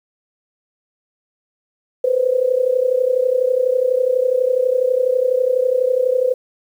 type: tone with amplitude modulation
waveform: sine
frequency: 508 Hz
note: B4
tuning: 49 cents sharp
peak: -10 dBFS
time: 2.04-6.34 s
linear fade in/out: 5 ms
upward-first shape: sine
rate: 32.1 Hz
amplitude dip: 80%
effects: 8-bit